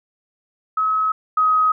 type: tone pair in turn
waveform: sine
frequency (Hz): 1282 / 1262.2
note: E6 / D#6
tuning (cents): -49 / +24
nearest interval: unison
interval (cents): 27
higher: first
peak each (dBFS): -16 / -13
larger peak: second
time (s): 0.77-1.12 / 1.37-1.72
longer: neither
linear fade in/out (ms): 5
effects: none